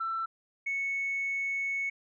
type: tone pair in turn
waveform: sine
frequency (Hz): 1337 / 2210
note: E6 / C#7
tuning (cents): +24 / -6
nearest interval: major sixth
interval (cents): 870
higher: second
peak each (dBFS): -29 / -28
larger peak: second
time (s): 0-0.26 / 0.66-1.9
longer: second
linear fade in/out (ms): 10
effects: tanh soft clip ceiling -25 dBFS